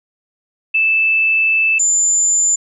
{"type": "tone pair in turn", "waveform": "sine", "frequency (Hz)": [2634, 7114], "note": ["E7", "A8"], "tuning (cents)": [-2, 18], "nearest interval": "octave + perfect fourth", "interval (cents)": 1720, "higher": "second", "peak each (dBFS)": -11, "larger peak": "neither", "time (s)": [[0.74, 1.79], [1.79, 2.56]], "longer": "first", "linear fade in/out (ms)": 10, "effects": []}